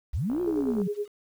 sine linear two-way sweep, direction up then down, 44.6 to 365.3 to 173.2 Hz, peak -25 dBFS, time 0.13-0.88 s, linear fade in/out 10 ms, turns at 0.41 s
click train, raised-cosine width 1 ms, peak -27 dBFS, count 33, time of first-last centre 0.3-0.817 s, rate 61.9 Hz
sine tone with tremolo, 413.4 Hz, G#4, 8 cents flat, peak -25 dBFS, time 0.46-1.08 s, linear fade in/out 20 ms, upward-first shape sine, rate 9.6 Hz, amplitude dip 90%
effects 9-bit

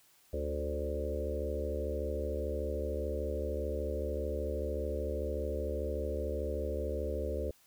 harmonic tone with a mistuned harmonic, 73.42 Hz, D2, in tune, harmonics 1 / 3 / 4 / 5 / 6 / 7 / 8, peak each -36 / -46 / -46 / -42 / -40 / -39 / -42 dBFS, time 0.33-7.51 s, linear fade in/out 5 ms, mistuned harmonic 7, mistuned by +28 cents, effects white hiss -65 dBFS RMS until 7.66 s

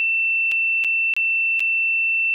sine tone with dropouts, 2681 Hz, E7, 29 cents sharp, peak -17 dBFS, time 0-2.34 s, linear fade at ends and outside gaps 0 ms, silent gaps 0.515-0.519 / 0.839-0.846 / 1.138-1.165 / 1.595-1.604 s, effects none

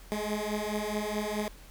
15% pulse beating tone pair, 208.4 / 213.1 Hz, G#3 / G#3, +6 / +45 cents, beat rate 4.7 Hz, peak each -27 / -27 dBFS, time 0.12-1.48 s, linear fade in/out 0 ms, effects added 42 Hz sine -49 dBFS peak until 1.7 s + pink hiss -54 dBFS RMS until 1.7 s

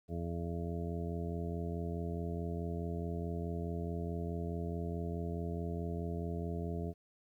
harmonic tone, 84.7 Hz, E2, 48 cents sharp, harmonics 1 / 2 / 3 / 4 / 5 / 7 / 8, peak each -39 / -40 / -46 / -47 / -44 / -52 / -48 dBFS, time 0.08-6.94 s, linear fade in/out 50 ms, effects 12-bit

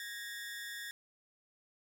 sawtooth ring-modulated tone, 1760 Hz, A6, in tune, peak -35 dBFS, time 0-0.91 s, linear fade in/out 0 ms, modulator 110 Hz, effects none

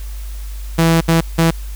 sawtooth tone bursts at uneven times, 164.81 Hz, E3, in tune, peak -6 dBFS, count 3, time 0.78-1.01 / 1.08-1.21 / 1.38-1.51 s, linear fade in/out 10 ms, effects added 50 Hz sine -24 dBFS peak until 1.75 s + white hiss -41 dBFS RMS until 1.75 s

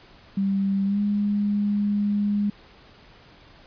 sine tone with pitch glide, 196 to 205.2 Hz, G3 to G#3, 0 to -21 cents, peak -20 dBFS, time 0.37-2.5 s, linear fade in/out 5 ms, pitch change +79 cents, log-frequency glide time 0.85-1 s, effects pink hiss -51 dBFS RMS until 3.66 s + resampled to 11025 Hz

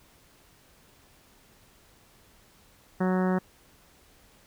harmonic tone, 185 Hz, F#3, in tune, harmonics 1 / 2 / 3 / 4 / 5 / 6 / 7 / 8 / 9 / 10, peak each -24 / -30 / -34 / -36 / -38 / -40 / -41 / -42 / -43 / -44 dBFS, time 3-3.39 s, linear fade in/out 10 ms, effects pink hiss -59 dBFS RMS until 4.46 s

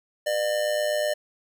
square tone with amplitude modulation, 600 Hz, D5, 37 cents sharp, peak -21 dBFS, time 0.26-1.14 s, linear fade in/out 10 ms, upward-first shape sine, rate 108 Hz, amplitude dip 55%, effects none

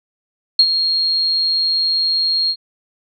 sine tone with ADSR envelope, 4255 Hz, C8, 28 cents sharp, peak -5 dBFS, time 0.59-2.56 s, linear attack 4 ms, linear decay 59 ms, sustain -9 dB, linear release 62 ms, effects none

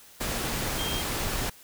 sine tone in noise, 3204 Hz, G7, 37 cents sharp, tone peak -33 dBFS, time 0.78-1.02 s, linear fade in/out 10 ms, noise pink, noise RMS -30 dBFS, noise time 0.2-1.5 s, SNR -6 dB, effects white hiss -52 dBFS RMS until 1.63 s

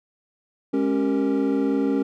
triangle tone cluster, 208.9 / 274.6 / 390.8 / 465.3 Hz, G#3 / C#4 / G4 / A#4, +10 / -16 / -5 / -3 cents, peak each -26 / -19 / -26 / -26 dBFS, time 0.73-2.03 s, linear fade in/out 10 ms, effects none

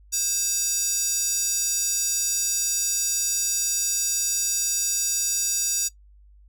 square tone with high-pass filter, 527 Hz, C5, 12 cents sharp, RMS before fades -24 dBFS, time 0.12-5.89 s, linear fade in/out 20 ms, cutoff 6400 Hz, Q 4.8, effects noise-tail reverb RT60 0.1 s tail -20 dB re dry + added 50 Hz sine -49 dBFS peak until 6.48 s

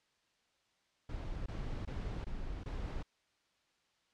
brown noise bursts, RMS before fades -40 dBFS, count 5, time 1.09-3.028 s, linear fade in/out 5 ms, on 370 ms, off 22 ms, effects white hiss -75 dBFS RMS until 4.13 s + low-pass 5000 Hz 12 dB/octave

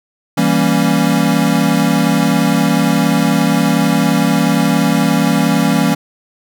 square chord, E diminished seventh, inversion none, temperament equal, 164.81 / 196 / 233.1 / 277.2 Hz, E3 / G3 / Bb3 / Db4, 0 / 0 / 0 / 0 cents, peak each -17 dBFS, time 0.37-5.95 s, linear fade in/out 10 ms, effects none

